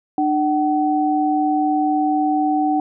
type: tone pair together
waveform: sine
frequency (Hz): 300 / 756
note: D4 / F#5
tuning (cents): +37 / +37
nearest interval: octave + major third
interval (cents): 1600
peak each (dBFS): -18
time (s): 0.18-2.8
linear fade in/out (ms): 2
effects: none